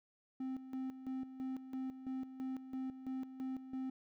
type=tone with tremolo; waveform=triangle; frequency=261.6 Hz; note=C4; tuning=in tune; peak=-36 dBFS; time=0.4-3.9 s; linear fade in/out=5 ms; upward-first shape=square; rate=3 Hz; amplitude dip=70%; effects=none